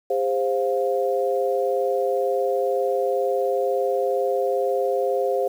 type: tone cluster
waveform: sine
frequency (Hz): 402.9 / 525 / 702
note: G4 / C5 / F5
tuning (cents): +48 / +6 / +9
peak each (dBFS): -24 / -22 / -27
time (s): 0.1-5.48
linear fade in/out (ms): 5
effects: 8-bit